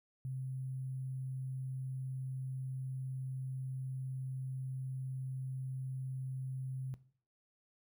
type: tone with sample-and-hold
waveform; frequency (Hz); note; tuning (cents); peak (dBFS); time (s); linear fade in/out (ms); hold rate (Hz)
sine; 131; C3; +2; -37; 0.25-6.94; 0; 11025
effects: noise-tail reverb RT60 0.5 s tail -17 dB re dry